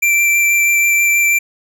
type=tone with vibrato; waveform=square; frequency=2349 Hz; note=D7; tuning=in tune; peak=-11 dBFS; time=0.02-1.39 s; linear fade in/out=10 ms; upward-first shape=sine; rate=6.2 Hz; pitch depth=9 cents each way; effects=none